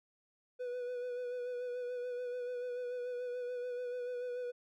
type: tone with vibrato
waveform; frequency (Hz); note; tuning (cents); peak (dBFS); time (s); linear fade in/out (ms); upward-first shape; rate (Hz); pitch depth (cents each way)
triangle; 493.1; B4; -3; -35; 0.59-4.52; 20; sine; 6.9; 27
effects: none